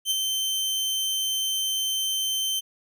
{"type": "tone with ADSR envelope", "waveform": "sawtooth", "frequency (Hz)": 3101, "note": "G7", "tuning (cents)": -19, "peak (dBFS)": -17, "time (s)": [0.05, 2.61], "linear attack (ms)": 57, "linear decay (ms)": 21, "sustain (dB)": -4, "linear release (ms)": 25, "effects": []}